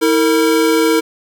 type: tone pair together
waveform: square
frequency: 323.6 / 457.7 Hz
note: E4 / A#4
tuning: -32 / -32 cents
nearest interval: tritone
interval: 600 cents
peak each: -14 dBFS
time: 0.01-1.01 s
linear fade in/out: 20 ms
effects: none